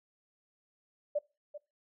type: tone with echo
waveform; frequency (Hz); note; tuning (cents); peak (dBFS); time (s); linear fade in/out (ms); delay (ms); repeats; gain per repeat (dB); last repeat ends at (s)
sine; 589; D5; +5; -27; 1.15-1.19; 10; 390; 1; -13; 1.58
effects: noise-tail reverb RT60 0.3 s tail -23 dB re dry